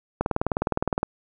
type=click train; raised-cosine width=1 ms; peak=-8 dBFS; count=17; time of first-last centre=0.21-1.031 s; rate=19.5 Hz; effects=none